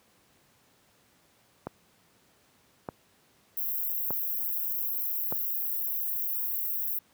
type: click train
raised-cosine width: 1 ms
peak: -19 dBFS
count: 4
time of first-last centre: 1.67-5.324 s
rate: 0.821 Hz
type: high-pass noise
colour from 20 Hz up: white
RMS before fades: -31 dBFS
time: 3.57-6.99 s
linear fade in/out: 5 ms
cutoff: 12000 Hz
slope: 96 dB/octave
effects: pink hiss -64 dBFS RMS until 7.13 s + high-pass 100 Hz 12 dB/octave